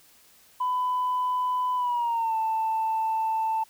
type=tone with pitch glide; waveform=sine; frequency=1001 to 886.7 Hz; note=B5 to A5; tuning=+23 to +13 cents; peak=-22 dBFS; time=0.6-3.64 s; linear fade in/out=10 ms; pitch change=-210 cents; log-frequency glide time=1.76-2.36 s; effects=tanh soft clip ceiling -20 dBFS + white hiss -57 dBFS RMS until 3.69 s